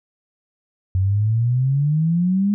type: exponential sweep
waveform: sine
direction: up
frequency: 91.9 to 207.7 Hz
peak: -15 dBFS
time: 0.95-2.54 s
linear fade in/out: 0 ms
effects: none